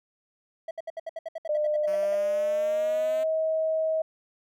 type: tone bursts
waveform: triangle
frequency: 653 Hz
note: E5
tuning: 17 cents flat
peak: -29 dBFS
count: 16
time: 0.68-2.15 s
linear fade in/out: 5 ms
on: 30 ms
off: 66 ms
type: tone with pitch glide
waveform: sine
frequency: 602 to 636.3 Hz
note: D5 to D#5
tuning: +43 to +39 cents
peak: -23 dBFS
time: 1.49-4.02 s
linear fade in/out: 5 ms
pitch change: +96 cents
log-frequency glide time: 2.3-3.25 s
type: exponential sweep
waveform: 5% pulse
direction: up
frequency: 188.6 to 261.6 Hz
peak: -31 dBFS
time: 1.87-3.24 s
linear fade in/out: 10 ms
effects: none